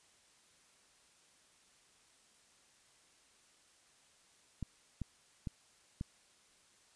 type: clicks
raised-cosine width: 5 ms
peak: -26 dBFS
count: 4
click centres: 4.627 / 5.017 / 5.472 / 6.011 s
effects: white hiss -67 dBFS RMS until 6.95 s + resampled to 22050 Hz